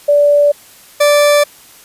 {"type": "tone pair in turn", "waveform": ["sine", "40% pulse"], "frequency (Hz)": [581, 585], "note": ["D5", "D5"], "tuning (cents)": [-19, -7], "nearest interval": "unison", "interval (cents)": 12, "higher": "second", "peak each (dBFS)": -6, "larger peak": "neither", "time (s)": [[0.08, 0.52], [1, 1.44]], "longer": "neither", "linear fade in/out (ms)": 10, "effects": ["white hiss -41 dBFS RMS until 1.84 s", "resampled to 32000 Hz"]}